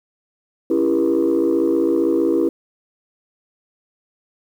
sine chord, C# diminished seventh, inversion none, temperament just, 277.2 / 332.6 / 399.1 / 479 Hz, C#4 / E4 / G4 / Bb4, 0 / +16 / +31 / +47 cents, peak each -21 / -16 / -20 / -21 dBFS, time 0.7-2.49 s, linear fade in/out 5 ms, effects tanh soft clip ceiling -9 dBFS + 8-bit

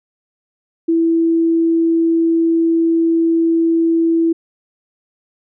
sine tone, 330.4 Hz, E4, 4 cents sharp, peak -11 dBFS, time 0.88-4.33 s, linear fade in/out 10 ms, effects none

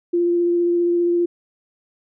sine tone with vibrato, 346.6 Hz, F4, 13 cents flat, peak -15 dBFS, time 0.13-1.26 s, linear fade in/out 10 ms, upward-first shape sine, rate 15 Hz, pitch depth 11 cents each way, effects none

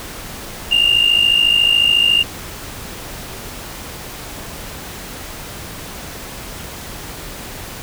sine tone pair together, 2783 / 2837 Hz, F7 / F7, -7 / +27 cents, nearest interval unison, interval 34 cents, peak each -12 dBFS, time 0.71-2.23 s, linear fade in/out 10 ms, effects tanh soft clip ceiling -6 dBFS + pink hiss -31 dBFS RMS until 7.82 s

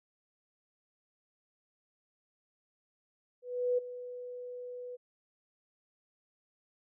sine tone with ADSR envelope, 493.9 Hz, B4, in tune, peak -25 dBFS, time 3.42-4.97 s, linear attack 360 ms, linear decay 12 ms, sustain -15 dB, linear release 23 ms, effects none

